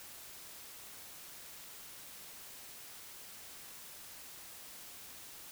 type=silence; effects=white hiss -51 dBFS RMS until 5.51 s